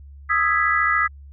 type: chord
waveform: sine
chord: E major seventh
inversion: third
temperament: equal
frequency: 1244.5 / 1318.5 / 1661.2 / 1975.5 Hz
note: D#6 / E6 / G#6 / B6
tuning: 0 / 0 / 0 / 0 cents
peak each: -21 / -24 / -23 / -21 dBFS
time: 0.29-1.08 s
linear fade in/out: 20 ms
effects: added 70 Hz sine -39 dBFS peak until 1.32 s